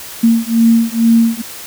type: beating tone pair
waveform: sine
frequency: 228.2 / 230.4 Hz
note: A#3 / A#3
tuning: -37 / -20 cents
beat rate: 2.2 Hz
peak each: -11 dBFS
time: 0.23-1.42 s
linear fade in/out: 10 ms
effects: white hiss -30 dBFS RMS until 1.66 s